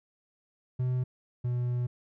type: tone pair in turn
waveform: triangle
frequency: 126.5 / 122.69 Hz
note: B2 / B2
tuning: +42 / -11 cents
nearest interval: minor second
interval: 53 cents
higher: first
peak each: -24 / -25 dBFS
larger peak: first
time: 0.79-1.04 / 1.44-1.87 s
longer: second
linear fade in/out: 10 ms
effects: none